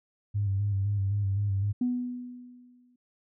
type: tone with vibrato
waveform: sine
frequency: 100 Hz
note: G2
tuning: 35 cents sharp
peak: -24 dBFS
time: 0.34-1.73 s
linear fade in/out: 20 ms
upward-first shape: square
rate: 3.9 Hz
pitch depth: 41 cents each way
type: tone with exponential decay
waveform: sine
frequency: 246.9 Hz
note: B3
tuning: in tune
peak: -22 dBFS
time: 1.81-2.96 s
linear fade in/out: 5 ms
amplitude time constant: 250 ms
effects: tanh soft clip ceiling -18 dBFS